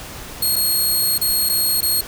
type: tone with dropouts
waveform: 5% pulse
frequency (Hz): 4291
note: C8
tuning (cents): +43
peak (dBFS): -9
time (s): 0.42-2.01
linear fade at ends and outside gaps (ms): 5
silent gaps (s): 0.558-0.562 / 1.18-1.213 / 1.491-1.495 / 1.808-1.827
effects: pink hiss -34 dBFS RMS until 2.07 s